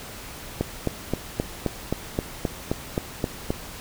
click train, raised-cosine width 2 ms, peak -9 dBFS, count 12, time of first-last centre 0.61-3.505 s, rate 3.8 Hz, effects pink hiss -39 dBFS RMS until 3.8 s

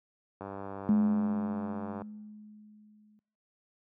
click train, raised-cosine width 1 ms, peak -26 dBFS, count 159, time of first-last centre 0.41-2.019 s, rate 98.2 Hz
sine tone with exponential decay, 211.7 Hz, G#3, 33 cents sharp, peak -20 dBFS, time 0.89-3.19 s, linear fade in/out 0 ms, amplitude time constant 500 ms
effects noise-tail reverb RT60 1.0 s tail -26 dB re dry + high-pass 100 Hz 12 dB/octave

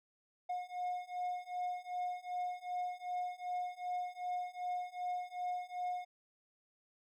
triangle beating tone pair, 719 / 721.6 Hz, F#5 / F#5, -50 / -44 cents, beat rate 2.6 Hz, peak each -39 / -38 dBFS, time 0.49-6.05 s, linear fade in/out 10 ms, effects none

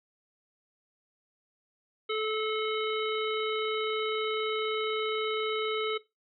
harmonic tone with a mistuned harmonic, 434 Hz, A4, 24 cents flat, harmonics 1 / 3 / 5 / 7 / 9, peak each -30 / -35 / -37 / -38 / -40 dBFS, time 2.09-5.98 s, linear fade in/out 10 ms, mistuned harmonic 9, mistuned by -38 cents, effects noise-tail reverb RT60 0.2 s tail -17 dB re dry

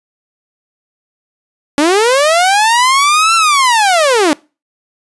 sawtooth linear two-way sweep, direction up then down, 277.2 to 1361 to 277.2 Hz, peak -4 dBFS, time 1.78-4.33 s, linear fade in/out 0 ms, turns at 3.35 s, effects noise-tail reverb RT60 0.3 s tail -24 dB re dry + resampled to 24000 Hz

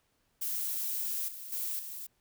violet noise with level steps, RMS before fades -34 / -44 / -35 / -42 dBFS, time 0.41-2.07 s, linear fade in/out 10 ms, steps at 1.28 / 1.52 / 1.79 s, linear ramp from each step 5 ms, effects pink hiss -74 dBFS RMS until 2.2 s

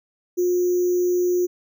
sine tone with sample-and-hold, 356.9 Hz, F4, 38 cents sharp, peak -17 dBFS, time 0.37-1.47 s, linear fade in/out 20 ms, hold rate 6300 Hz, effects none

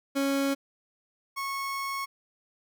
30% pulse tone pair in turn, 275.9 / 1097.9 Hz, C#4 / C#6, -8 / -17 cents, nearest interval 2 octaves, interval 2391 cents, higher second, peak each -22 / -28 dBFS, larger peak first, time 0.15-0.55 / 1.36-2.06 s, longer second, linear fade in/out 20 ms, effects none

